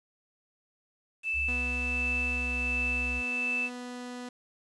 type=tone with tremolo; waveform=sine; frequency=2637 Hz; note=E7; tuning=in tune; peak=-27 dBFS; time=1.23-3.7 s; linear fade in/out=50 ms; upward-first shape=sine; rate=1.4 Hz; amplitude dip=30%
type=tone with pitch glide; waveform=sine; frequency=65.41 to 63.47 Hz; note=C2 to B1; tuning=0 to +48 cents; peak=-34 dBFS; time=1.33-3.23 s; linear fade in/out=50 ms; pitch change=-52 cents; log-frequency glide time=2.39-2.54 s
type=tone; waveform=sawtooth; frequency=246.9 Hz; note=B3; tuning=in tune; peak=-34 dBFS; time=1.48-4.29 s; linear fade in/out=5 ms
effects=resampled to 22050 Hz + 9-bit